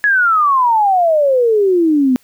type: exponential sweep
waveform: sine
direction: down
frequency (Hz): 1710 to 246.9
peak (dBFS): -9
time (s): 0.04-2.16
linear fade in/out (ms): 0
effects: white hiss -53 dBFS RMS until 2.23 s